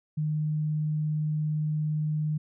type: tone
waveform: sine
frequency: 152.9 Hz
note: D#3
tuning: 30 cents flat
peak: -25 dBFS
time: 0.17-2.38 s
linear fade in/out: 10 ms
effects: none